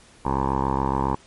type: tone with low-pass filter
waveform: 10% pulse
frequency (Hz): 67.2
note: C2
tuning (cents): +47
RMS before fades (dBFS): -23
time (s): 0.25-1.15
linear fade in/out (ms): 5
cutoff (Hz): 930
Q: 5.3
effects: pink hiss -52 dBFS RMS until 1.26 s + MP3 48 kbps